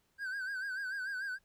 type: tone with vibrato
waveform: triangle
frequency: 1562 Hz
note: G6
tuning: 7 cents flat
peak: -34 dBFS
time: 0.18-1.39 s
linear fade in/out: 50 ms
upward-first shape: sine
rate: 6.8 Hz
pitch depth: 85 cents each way
effects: pink hiss -75 dBFS RMS until 1.44 s